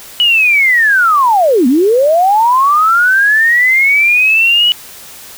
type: linear two-way sweep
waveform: sine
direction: down then up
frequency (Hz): 2960 to 233.1 to 2960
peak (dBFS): -6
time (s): 0.2-4.72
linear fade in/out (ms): 0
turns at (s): 1.67
effects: white hiss -33 dBFS RMS until 5.37 s